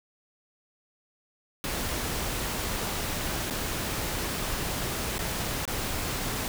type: noise with dropouts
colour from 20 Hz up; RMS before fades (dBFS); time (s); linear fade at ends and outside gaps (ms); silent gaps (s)
pink; -31; 1.64-6.48; 1; 3.501-3.507 / 5.182-5.19 / 5.654-5.677
effects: none